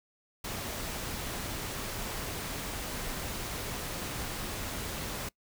pink noise, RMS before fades -37 dBFS, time 0.44-5.29 s, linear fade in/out 5 ms, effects noise-tail reverb RT60 0.1 s tail -23 dB re dry

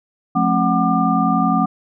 sine tone cluster, 176.9 / 217.8 / 269 / 743 / 1197 Hz, F3 / A3 / C4 / F#5 / D6, +23 / -17 / +48 / +7 / +33 cents, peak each -20 dBFS, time 0.35-1.66 s, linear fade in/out 10 ms, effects none

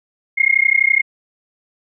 sine tone with amplitude modulation, 2141 Hz, C7, 39 cents sharp, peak -7 dBFS, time 0.37-1.02 s, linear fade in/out 20 ms, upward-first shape sine, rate 31.9 Hz, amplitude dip 100%, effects none

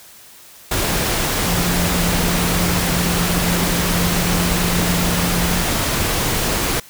sine tone in noise, 174.61 Hz, F3, in tune, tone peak -20 dBFS, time 1.46-5.64 s, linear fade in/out 5 ms, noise pink, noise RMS -19 dBFS, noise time 0.71-6.8 s, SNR -4 dB, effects white hiss -43 dBFS RMS until 6.89 s

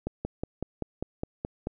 slowing click train, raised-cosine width 2 ms, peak -17 dBFS, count 9, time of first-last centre 0.07-1.671 s, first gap 180 ms, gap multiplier 1.03, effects none

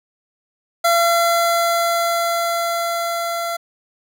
25% pulse tone with level ramp, 681 Hz, F5, 44 cents flat, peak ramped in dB -9 to -18 dBFS, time 0.84-3.57 s, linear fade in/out 10 ms, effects none

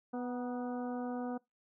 harmonic tone with a mistuned harmonic, 246.9 Hz, B3, in tune, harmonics 1 / 2 / 3 / 4 / 5 / 6, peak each -37 / -42 / -43 / -51 / -52 / -55 dBFS, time 0.13-1.38 s, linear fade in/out 10 ms, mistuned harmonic 4, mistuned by -45 cents, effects noise-tail reverb RT60 0.2 s tail -24 dB re dry

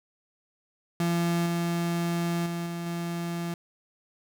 35% pulse tone with level steps, 170.6 Hz, F3, 40 cents flat, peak -22 / -24 / -28 / -30 / -28 dBFS, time 1-3.54 s, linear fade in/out 2 ms, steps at 1.46 / 2.46 / 2.66 / 2.86 s, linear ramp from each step 2 ms, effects none

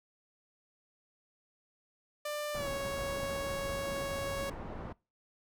sawtooth tone with pitch glide, 594 to 554.2 Hz, D5 to C#5, +20 to -1 cents, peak -31 dBFS, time 2.25-4.5 s, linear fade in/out 5 ms, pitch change -121 cents, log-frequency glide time 2.55-2.68 s
pink low-pass noise, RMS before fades -42 dBFS, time 2.54-4.93 s, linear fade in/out 10 ms, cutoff 1100 Hz, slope 12 dB/octave
effects noise-tail reverb RT60 0.3 s tail -24 dB re dry

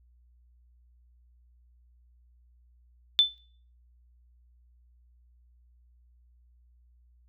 sine tone with exponential decay, 3520 Hz, A7, in tune, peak -13 dBFS, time 3.19-3.38 s, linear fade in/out 0 ms, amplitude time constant 40 ms, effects noise-tail reverb RT60 0.5 s tail -22 dB re dry + added 60 Hz sine -58 dBFS peak until 7.28 s

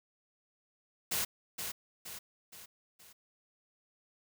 white noise with echo, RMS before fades -33 dBFS, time 1.11-1.25 s, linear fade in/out 10 ms, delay 470 ms, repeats 4, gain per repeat -6 dB, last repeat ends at 3.13 s, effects none

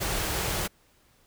pink band-stop noise, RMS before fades -29 dBFS, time 0-0.68 s, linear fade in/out 20 ms, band 210 to 300 Hz, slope 96 dB/octave, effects pink hiss -63 dBFS RMS until 1.26 s

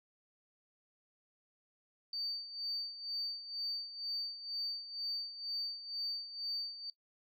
sine tone with tremolo, 4600 Hz, D8, 37 cents flat, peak -34 dBFS, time 2.13-6.9 s, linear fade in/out 2 ms, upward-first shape sine, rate 2.1 Hz, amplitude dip 75%, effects noise-tail reverb RT60 0.1 s tail -17 dB re dry + tanh soft clip ceiling -30 dBFS

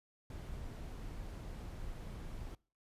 brown noise, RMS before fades -45 dBFS, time 0.3-2.55 s, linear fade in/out 2 ms, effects noise-tail reverb RT60 0.4 s tail -24 dB re dry + resampled to 32000 Hz

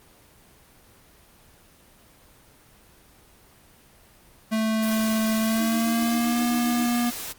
square tone with pitch glide, 220 to 239.9 Hz, A3 to A#3, 0 to +50 cents, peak -22 dBFS, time 4.51-7.11 s, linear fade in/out 20 ms, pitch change +150 cents, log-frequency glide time 5.36-6.45 s
white noise, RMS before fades -34 dBFS, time 4.82-7.33 s, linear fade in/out 10 ms
sine tone with tremolo, 311.3 Hz, D#4, 1 cent sharp, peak -30 dBFS, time 5.6-6.86 s, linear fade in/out 2 ms, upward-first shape sine, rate 7.6 Hz, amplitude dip 75%
effects pink hiss -54 dBFS RMS until 7.38 s + Opus 24 kbps

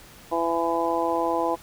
harmonic tone, 167.4 Hz, E3, 27 cents sharp, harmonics 2 / 3 / 4 / 5 / 6, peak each -28 / -28 / -28 / -28 / -28 dBFS, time 0.31-1.56 s, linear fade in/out 20 ms, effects pink hiss -48 dBFS RMS until 1.62 s

